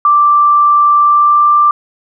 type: tone with pitch glide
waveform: sine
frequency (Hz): 1174.7 to 1181.5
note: D6 to D6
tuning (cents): 0 to +10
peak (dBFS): -5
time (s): 0.05-1.71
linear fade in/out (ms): 2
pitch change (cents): +10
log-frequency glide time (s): 1-1.5
effects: none